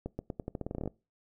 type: accelerating click train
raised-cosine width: 2 ms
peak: -22 dBFS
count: 15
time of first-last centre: 0.06-0.876 s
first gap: 130 ms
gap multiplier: 0.86
effects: noise-tail reverb RT60 0.3 s tail -23 dB re dry